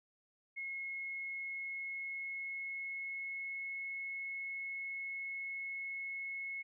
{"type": "tone with pitch glide", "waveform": "sine", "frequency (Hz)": [2169, 2183], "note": ["C#7", "C#7"], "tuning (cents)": [-38, -27], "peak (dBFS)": -39, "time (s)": [0.56, 6.63], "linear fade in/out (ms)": 20, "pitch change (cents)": 11, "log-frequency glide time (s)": [0.9, 3.75], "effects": []}